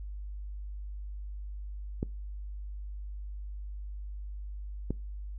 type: clicks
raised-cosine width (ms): 3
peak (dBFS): -18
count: 2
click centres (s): 2.029 / 4.906
effects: noise-tail reverb RT60 0.3 s tail -24 dB re dry + added 50 Hz sine -37 dBFS peak until 5.38 s